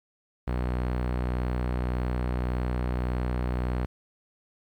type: tone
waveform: sawtooth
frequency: 61.74 Hz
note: B1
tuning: in tune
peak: -22 dBFS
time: 0.47-3.86 s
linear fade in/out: 10 ms
effects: low-pass 2000 Hz 12 dB/octave + 10-bit